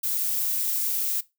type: noise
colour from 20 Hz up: violet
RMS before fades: -26 dBFS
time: 0.03-1.21 s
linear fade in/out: 10 ms
effects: noise-tail reverb RT60 0.2 s tail -18 dB re dry